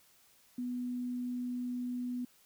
sine tone, 246.9 Hz, B3, in tune, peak -34 dBFS, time 0.58-2.25 s, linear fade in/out 5 ms, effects white hiss -65 dBFS RMS until 2.45 s

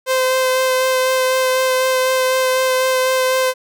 sawtooth tone with vibrato, 517 Hz, C5, 21 cents flat, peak -10 dBFS, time 0.06-3.54 s, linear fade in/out 50 ms, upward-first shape sine, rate 4 Hz, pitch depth 12 cents each way, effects none

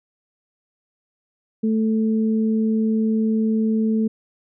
sine tone pair together, 220 / 440 Hz, A3 / A4, 0 / 0 cents, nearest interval octave, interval 1200 cents, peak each -17 / -27 dBFS, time 1.63-4.08 s, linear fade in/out 10 ms, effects none

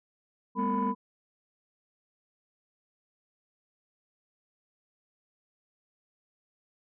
sine tone cluster, 201.8 / 227.2 / 248.6 / 456.5 / 996 Hz, G#3 / A#3 / B3 / A#4 / B5, -49 / -44 / +12 / -36 / +14 cents, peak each -30 / -36 / -31 / -36 / -28 dBFS, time 0.55-0.95 s, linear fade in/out 50 ms, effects tanh soft clip ceiling -20 dBFS

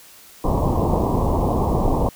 pink low-pass noise, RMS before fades -19 dBFS, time 0.44-2.09 s, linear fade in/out 5 ms, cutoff 1100 Hz, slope 96 dB/octave, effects white hiss -46 dBFS RMS until 2.15 s

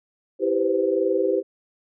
sine chord, C major seventh, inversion first, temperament equal with one note detuned, 329.6 / 392 / 493.9 / 516 Hz, E4 / G4 / B4 / C5, 0 / 0 / 0 / -24 cents, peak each -26 / -22 / -27 / -24 dBFS, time 0.39-1.43 s, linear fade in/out 50 ms, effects none

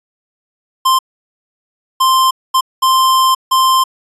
square tone bursts at uneven times, 1046.5 Hz, C6, in tune, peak -9 dBFS, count 5, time 0.85-0.99 / 2-2.31 / 2.54-2.61 / 2.82-3.35 / 3.51-3.84 s, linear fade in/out 10 ms, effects resampled to 32000 Hz

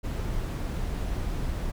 brown noise, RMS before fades -30 dBFS, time 0.03-1.72 s, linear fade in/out 20 ms, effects none

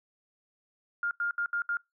sine tone bursts at uneven times, 1409 Hz, F6, 15 cents sharp, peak -27 dBFS, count 5, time 1.03-1.11 / 1.2-1.31 / 1.38-1.46 / 1.53-1.62 / 1.69-1.77 s, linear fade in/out 2 ms, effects noise-tail reverb RT60 0.2 s tail -24 dB re dry

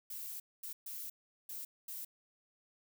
violet noise bursts at uneven times, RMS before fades -44 dBFS, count 5, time 0.1-0.4 / 0.63-0.73 / 0.86-1.1 / 1.49-1.65 / 1.88-2.05 s, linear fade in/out 5 ms, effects none

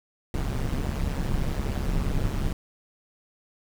brown noise with amplitude modulation, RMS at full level -23 dBFS, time 0.34-2.53 s, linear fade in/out 2 ms, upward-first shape sine, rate 138 Hz, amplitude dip 80%, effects none

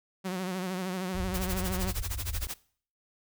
sawtooth tone with vibrato, 185 Hz, F#3, in tune, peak -27 dBFS, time 0.24-1.92 s, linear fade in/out 20 ms, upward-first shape sine, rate 13 Hz, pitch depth 57 cents each way
white low-pass noise, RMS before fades -35 dBFS, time 1.14-2.47 s, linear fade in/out 0 ms, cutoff 100 Hz, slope 96 dB/octave
white noise with tremolo, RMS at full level -35 dBFS, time 1.34-2.54 s, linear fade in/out 2 ms, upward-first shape sine, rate 13 Hz, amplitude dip 95%
effects noise-tail reverb RT60 0.5 s tail -20 dB re dry

